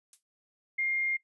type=noise with exponential decay; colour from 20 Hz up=violet; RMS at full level=-44 dBFS; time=0.13-0.23 s; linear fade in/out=1 ms; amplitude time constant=20 ms
type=tone; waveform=sine; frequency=2120 Hz; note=C7; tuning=22 cents sharp; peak=-27 dBFS; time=0.78-1.17 s; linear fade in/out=10 ms
effects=noise-tail reverb RT60 0.1 s tail -19 dB re dry + resampled to 24000 Hz